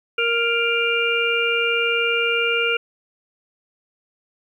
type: harmonic tone with a mistuned harmonic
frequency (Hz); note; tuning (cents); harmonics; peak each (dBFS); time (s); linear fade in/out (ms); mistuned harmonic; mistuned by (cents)
466.2; A#4; 0; 1 / 3 / 5 / 6; -23 / -23 / -23 / -23; 0.18-2.77; 5; 5; +33
effects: 9-bit